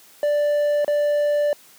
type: tone with dropouts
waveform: triangle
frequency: 587.3 Hz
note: D5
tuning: in tune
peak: -15 dBFS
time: 0.23-1.53 s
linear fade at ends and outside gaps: 1 ms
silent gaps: 0.846-0.879 s
effects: white hiss -50 dBFS RMS until 1.78 s + high-pass 150 Hz 12 dB/octave